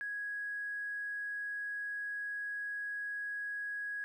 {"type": "tone with tanh clipping", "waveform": "triangle", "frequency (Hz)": 1661.2, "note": "G#6", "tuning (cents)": 0, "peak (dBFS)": -36, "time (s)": [0.01, 4.04], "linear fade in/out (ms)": 0, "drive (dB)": 2, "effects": []}